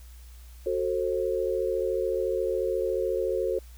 sine chord, F# diminished, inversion none, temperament just, 370 / 444 / 532.8 Hz, F#4 / A4 / C5, 0 / +16 / +31 cents, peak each -29 dBFS, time 0.66-3.59 s, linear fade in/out 5 ms, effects added 60 Hz sine -44 dBFS peak until 3.77 s + white hiss -57 dBFS RMS until 3.77 s

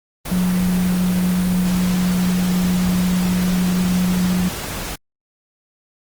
sine tone in noise, 181.2 Hz, F#3, 36 cents flat, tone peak -15 dBFS, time 0.31-4.49 s, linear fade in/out 10 ms, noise pink, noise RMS -27 dBFS, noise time 0.25-4.96 s, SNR +9 dB, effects Opus 24 kbps

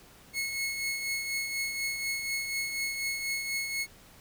sawtooth tone with tremolo, 2182 Hz, C#7, 28 cents flat, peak -25 dBFS, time 0.33-3.87 s, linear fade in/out 50 ms, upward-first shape triangle, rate 4.1 Hz, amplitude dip 50%, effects pink hiss -55 dBFS RMS until 4.2 s

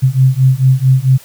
sine beating tone pair, 129 / 133.5 Hz, C3 / C3, -24 / +35 cents, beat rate 4.5 Hz, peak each -10 dBFS, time 0.02-1.18 s, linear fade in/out 20 ms, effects white hiss -40 dBFS RMS until 1.24 s

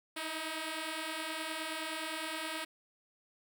5% pulse beating tone pair, 311.1 / 320.7 Hz, D#4 / E4, 0 / -48 cents, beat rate 9.6 Hz, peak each -30 / -27 dBFS, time 0.16-2.65 s, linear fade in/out 10 ms, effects none

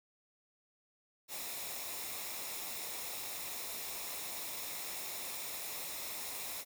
white noise with comb filter, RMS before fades -42 dBFS, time 1.28-6.65 s, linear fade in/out 50 ms, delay 0.65 ms, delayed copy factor -0.5, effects none

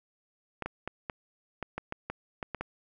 clicks, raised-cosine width 0.5 ms, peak -19 dBFS, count 11, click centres 0.623 / 0.66 / 0.876 / 1.098 / 1.627 / 1.78 / 1.924 / 2.1 / 2.428 / 2.547 / 2.61 s, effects none

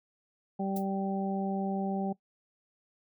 harmonic tone, 194.6 Hz, G3, 12 cents flat, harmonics 1 / 2 / 3 / 4, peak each -31 / -38 / -40 / -36 dBFS, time 0.59-2.13 s, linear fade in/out 10 ms
violet noise with exponential decay, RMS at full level -36 dBFS, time 0.76-0.86 s, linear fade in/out 5 ms, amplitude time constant 20 ms
effects noise-tail reverb RT60 0.1 s tail -19 dB re dry

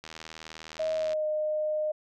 click train, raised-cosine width 0.2 ms, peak -24 dBFS, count 88, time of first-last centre 0.04-1.132 s, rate 79.7 Hz
sine tone with pitch glide, 632 to 612.6 Hz, D#5 to D#5, +27 to -27 cents, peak -26 dBFS, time 0.79-1.92 s, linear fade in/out 10 ms, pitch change -54 cents, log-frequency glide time 0.96-1.26 s
effects none

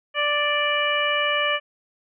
harmonic tone, 587.3 Hz, D5, in tune, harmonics 1 / 2 / 3 / 4 / 5, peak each -26 / -26 / -26 / -26 / -26 dBFS, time 0.14-1.6 s, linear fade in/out 50 ms, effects none

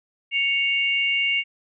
sine tone pair together, 2218 / 2793 Hz, C#7 / F7, 0 / -1 cents, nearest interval major third, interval 399 cents, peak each -22 dBFS, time 0.31-1.44 s, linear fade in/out 50 ms, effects none

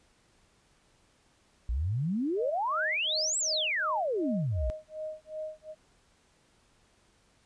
sine exponential two-way sweep, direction up then down, 54.1 to 8060 to 54.1 Hz, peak -27 dBFS, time 1.69-4.7 s, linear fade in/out 0 ms, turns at 3.38 s
sine tone with tremolo, 622.3 Hz, D#5, in tune, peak -33 dBFS, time 2.36-5.75 s, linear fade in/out 50 ms, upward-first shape sine, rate 2.7 Hz, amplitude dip 100%
effects pink hiss -66 dBFS RMS until 7.45 s + resampled to 22050 Hz

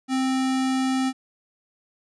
sine tone with sample-and-hold, 261.6 Hz, C4, in tune, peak -20 dBFS, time 0.08-1.13 s, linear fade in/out 50 ms, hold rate 1050 Hz, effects resampled to 22050 Hz

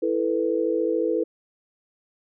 sine chord, E suspended fourth, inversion none, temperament equal, 329.6 / 440 / 493.9 Hz, E4 / A4 / B4, 0 / 0 / 0 cents, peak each -25 dBFS, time 0.02-1.24 s, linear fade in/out 10 ms, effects none

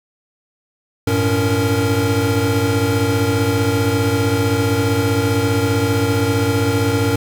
square tone cluster, 97.3 / 112.6 / 281.2 / 461.3 Hz, G2 / A2 / C#4 / A#4, -12 / +40 / +25 / -18 cents, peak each -21 dBFS, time 1.07-7.16 s, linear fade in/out 5 ms, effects none

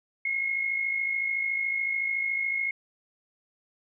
sine tone with amplitude modulation, 2162 Hz, C#7, 44 cents flat, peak -23 dBFS, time 0.25-2.71 s, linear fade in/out 5 ms, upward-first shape sine, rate 53.8 Hz, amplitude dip 55%, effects none

